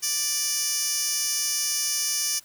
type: tone with high-pass filter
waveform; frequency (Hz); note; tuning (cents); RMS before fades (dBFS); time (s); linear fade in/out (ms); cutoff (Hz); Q
15% pulse; 587.3; D5; 0; -26; 0.02-2.4; 20; 5400; 1.6
effects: white hiss -54 dBFS RMS until 2.44 s